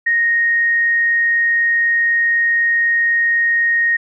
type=tone; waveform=sine; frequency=1864 Hz; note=A#6; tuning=1 cent flat; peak=-12 dBFS; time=0.06-3.97 s; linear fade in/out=10 ms; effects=none